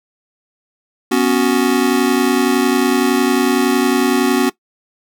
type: chord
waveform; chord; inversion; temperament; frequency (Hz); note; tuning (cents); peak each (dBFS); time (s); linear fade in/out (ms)
square; B suspended second; none; just; 246.9 / 277.8 / 370.4; B3 / C#4 / F#4; 0 / +4 / +2; -17; 1.11-4.5; 10
effects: noise-tail reverb RT60 0.1 s tail -19 dB re dry